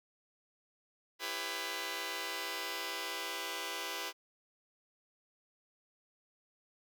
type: chord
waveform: 5% pulse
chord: C# half-diminished seventh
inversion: first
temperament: just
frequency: 332.6 / 399.1 / 498.9 / 554.4 Hz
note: E4 / G4 / B4 / C#5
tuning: +16 / +31 / +17 / 0 cents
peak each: -33 / -31 / -31 / -35 dBFS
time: 1.19-4.13 s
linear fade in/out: 50 ms
effects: none